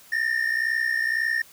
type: tone pair together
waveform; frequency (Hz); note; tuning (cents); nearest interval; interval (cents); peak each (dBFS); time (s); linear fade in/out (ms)
triangle; 1785.1 / 1847; A6 / A#6; +25 / -16; minor second; 59; -23; 0.12-1.42; 5
effects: white hiss -51 dBFS RMS until 1.52 s